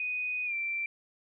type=tone with pitch glide; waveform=sine; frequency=2489 to 2349 Hz; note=D#7 to D7; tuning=0 to 0 cents; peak=-30 dBFS; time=0-0.86 s; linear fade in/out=2 ms; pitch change=-100 cents; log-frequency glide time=0.45-0.54 s; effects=none